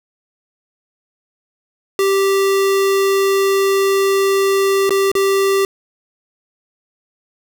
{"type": "tone with dropouts", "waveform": "square", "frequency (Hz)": 391.3, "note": "G4", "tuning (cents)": -3, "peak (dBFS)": -13, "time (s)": [1.99, 5.65], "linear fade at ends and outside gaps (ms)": 1, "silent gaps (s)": [[4.894, 4.906], [5.116, 5.152]], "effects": []}